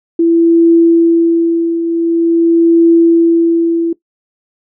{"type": "tone with tremolo", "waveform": "sine", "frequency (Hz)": 334.3, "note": "E4", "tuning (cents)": 24, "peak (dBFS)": -3, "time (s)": [0.19, 3.93], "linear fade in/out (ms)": 5, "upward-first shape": "triangle", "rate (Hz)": 0.46, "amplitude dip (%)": 65, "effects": ["noise-tail reverb RT60 0.1 s tail -18 dB re dry"]}